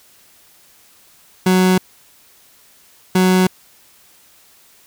30% pulse tone pair in turn, 185 / 185 Hz, F#3 / F#3, 0 / 0 cents, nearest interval unison, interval 0 cents, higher neither, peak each -8 dBFS, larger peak neither, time 1.46-1.78 / 3.15-3.47 s, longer neither, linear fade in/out 5 ms, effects white hiss -50 dBFS RMS until 4.86 s

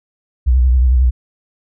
sine tone with vibrato, 63 Hz, B1, 35 cents sharp, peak -8 dBFS, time 0.46-1.11 s, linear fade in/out 20 ms, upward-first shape sine, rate 11 Hz, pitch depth 86 cents each way, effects none

